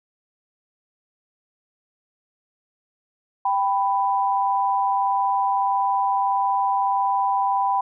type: tone pair together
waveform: sine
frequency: 786.4 / 992 Hz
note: G5 / B5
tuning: +5 / +7 cents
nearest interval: major third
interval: 402 cents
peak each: -21 dBFS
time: 3.45-7.81 s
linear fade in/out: 5 ms
effects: none